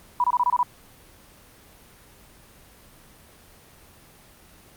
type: tone bursts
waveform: sine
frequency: 982 Hz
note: B5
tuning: 10 cents flat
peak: -17 dBFS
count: 7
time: 0.2-0.63 s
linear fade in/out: 2 ms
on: 40 ms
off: 25 ms
effects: pink hiss -51 dBFS RMS until 4.76 s + Opus 24 kbps